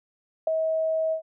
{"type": "tone with ADSR envelope", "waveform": "sine", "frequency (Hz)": 640, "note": "D#5", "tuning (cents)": 49, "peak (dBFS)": -16, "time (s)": [0.47, 1.22], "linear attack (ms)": 5, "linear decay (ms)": 4, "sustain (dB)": -6, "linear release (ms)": 98, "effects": []}